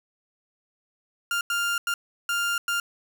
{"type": "tone bursts at uneven times", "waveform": "30% pulse", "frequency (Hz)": 1400, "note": "F6", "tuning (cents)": 4, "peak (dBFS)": -21, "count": 5, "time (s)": [[1.31, 1.41], [1.5, 1.78], [1.87, 1.94], [2.29, 2.58], [2.68, 2.8]], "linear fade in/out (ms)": 2, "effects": []}